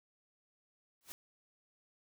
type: noise with exponential growth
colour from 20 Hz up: white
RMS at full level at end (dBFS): -43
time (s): 1.01-1.12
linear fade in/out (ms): 0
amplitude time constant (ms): 23
effects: none